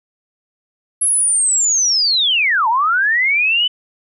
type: linear two-way sweep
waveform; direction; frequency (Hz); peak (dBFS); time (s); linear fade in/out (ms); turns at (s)
sine; down then up; 11000 to 858 to 3029; -12; 1.01-3.68; 10; 2.68
effects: none